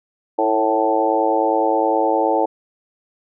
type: harmonic tone with a mistuned harmonic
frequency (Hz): 109.6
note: A2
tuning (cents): -6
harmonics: 3 / 4 / 5 / 6 / 7 / 8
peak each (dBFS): -22 / -22 / -21 / -26 / -21 / -21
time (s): 0.38-2.46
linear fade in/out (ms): 10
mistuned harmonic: 4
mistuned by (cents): +27
effects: none